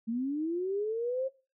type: linear sweep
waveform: sine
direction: up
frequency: 219.9 to 540 Hz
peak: -29 dBFS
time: 0.07-1.29 s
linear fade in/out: 20 ms
effects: noise-tail reverb RT60 0.3 s tail -19 dB re dry